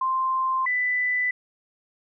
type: tone pair in turn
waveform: sine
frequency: 1046.5 / 1991 Hz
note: C6 / B6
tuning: 0 / +14 cents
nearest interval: major seventh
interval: 1114 cents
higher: second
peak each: -21 / -21 dBFS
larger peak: neither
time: 0.01-0.66 / 0.66-1.31 s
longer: neither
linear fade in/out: 5 ms
effects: none